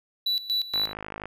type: tone with tremolo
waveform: triangle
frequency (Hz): 3951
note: B7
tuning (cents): 0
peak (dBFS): -21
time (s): 0.26-0.93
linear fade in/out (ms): 5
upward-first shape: square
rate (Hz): 4.2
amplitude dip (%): 80
type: click train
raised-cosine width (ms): 0.5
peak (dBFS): -20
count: 28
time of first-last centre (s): 0.74-1.256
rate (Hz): 52.3
effects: none